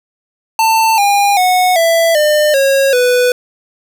square tone with pitch steps, 892 / 808.6 / 732.9 / 664.4 / 602.3 / 545.9 / 494.9 Hz, A5 / G#5 / F#5 / E5 / D5 / C#5 / B4, +23 / -46 / -17 / +13 / +44 / -27 / +4 cents, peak -9 dBFS, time 0.59-3.32 s, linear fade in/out 2 ms, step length 390 ms, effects none

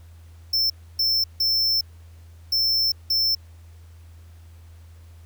square tone bursts at uneven times, 5340 Hz, E8, 22 cents sharp, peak -19 dBFS, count 5, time 0.53-0.7 / 0.99-1.24 / 1.4-1.81 / 2.52-2.92 / 3.1-3.35 s, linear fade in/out 5 ms, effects added 83 Hz sine -43 dBFS peak until 5.25 s + pink hiss -59 dBFS RMS until 5.25 s

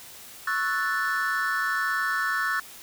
triangle chord, F# minor seventh, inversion second, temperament equal, 1108.7 / 1318.5 / 1480 / 1760 Hz, C#6 / E6 / F#6 / A6, 0 / 0 / 0 / 0 cents, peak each -30 / -29 / -27 / -26 dBFS, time 0.47-2.6 s, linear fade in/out 5 ms, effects white hiss -45 dBFS RMS until 2.82 s

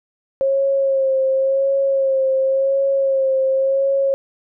sine tone with vibrato, 539 Hz, C#5, 49 cents flat, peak -14 dBFS, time 0.41-4.14 s, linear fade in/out 0 ms, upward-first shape sine, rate 0.92 Hz, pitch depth 29 cents each way, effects none

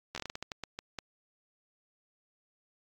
slowing click train, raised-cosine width 0.2 ms, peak -20 dBFS, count 13, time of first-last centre 0.15-0.987 s, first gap 12 ms, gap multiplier 1.29, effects AAC 64 kbps

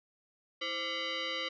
sine tone with frequency modulation, 523.3 Hz, C5, in tune, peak -33 dBFS, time 0.61-1.49 s, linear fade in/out 10 ms, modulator 850 Hz, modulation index 4.3, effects none

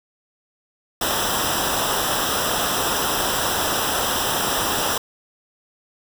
pink noise with comb filter, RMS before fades -22 dBFS, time 1.01-4.98 s, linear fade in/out 5 ms, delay 0.45 ms, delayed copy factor -0.8, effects none

